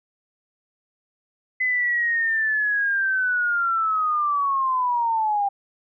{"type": "linear sweep", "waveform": "sine", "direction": "down", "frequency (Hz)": [2031, 790], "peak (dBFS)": -19, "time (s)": [1.6, 5.49], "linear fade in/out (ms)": 10, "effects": []}